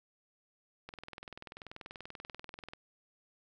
click train, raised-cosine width 0.3 ms, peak -29 dBFS, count 39, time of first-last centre 0.89-2.735 s, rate 20.6 Hz, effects none

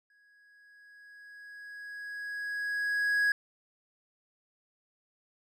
triangle tone with exponential growth, 1661.2 Hz, G#6, in tune, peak -21 dBFS, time 0.1-3.32 s, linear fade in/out 2 ms, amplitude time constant 700 ms, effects none

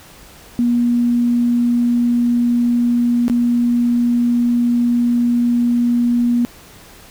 sine tone with dropouts, 239.8 Hz, A#3, 49 cents sharp, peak -12 dBFS, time 0.59-6.45 s, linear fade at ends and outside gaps 0 ms, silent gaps 3.281-3.298 s, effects pink hiss -42 dBFS RMS until 7.1 s

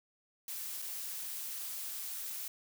blue noise with dropouts, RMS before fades -41 dBFS, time 0.48-2.48 s, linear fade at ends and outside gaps 2 ms, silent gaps 0.819-0.823 s, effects none

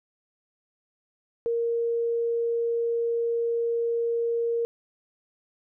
sine tone, 466.2 Hz, A#4, in tune, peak -23 dBFS, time 1.46-4.65 s, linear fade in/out 0 ms, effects none

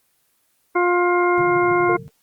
harmonic tone, 353.4 Hz, F4, 21 cents sharp, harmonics 1 / 2 / 3 / 4 / 6, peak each -17 / -23 / -21 / -25 / -26 dBFS, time 0.75-1.97 s, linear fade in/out 10 ms
white band-pass noise, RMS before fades -35 dBFS, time 1.38-2.08 s, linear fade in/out 0 ms, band 120 to 160 Hz, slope 48 dB/octave
sine tone with exponential decay, 453.4 Hz, A#4, 48 cents flat, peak -19 dBFS, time 1.89-2.11 s, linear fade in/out 5 ms, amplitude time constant 46 ms
effects white hiss -64 dBFS RMS until 2.22 s + Opus 24 kbps

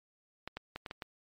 clicks, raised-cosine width 0.3 ms, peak -23 dBFS, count 6, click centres 0.476 / 0.57 / 0.76 / 0.862 / 0.911 / 1.022 s, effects MP3 64 kbps

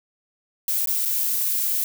violet noise with dropouts, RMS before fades -23 dBFS, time 0.68-1.84 s, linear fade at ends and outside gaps 1 ms, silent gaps 0.858-0.873 / 1.052-1.057 s, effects none

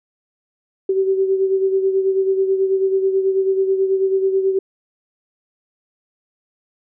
sine beating tone pair, 383.2 / 392.4 Hz, G4 / G4, -39 / +2 cents, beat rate 9.2 Hz, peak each -15 / -23 dBFS, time 0.89-4.59 s, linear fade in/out 5 ms, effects none

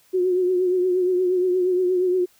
sine tone with vibrato, 364.7 Hz, F#4, 25 cents flat, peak -17 dBFS, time 0.13-2.26 s, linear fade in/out 20 ms, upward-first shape triangle, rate 8.5 Hz, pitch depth 53 cents each way, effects white hiss -58 dBFS RMS until 2.39 s

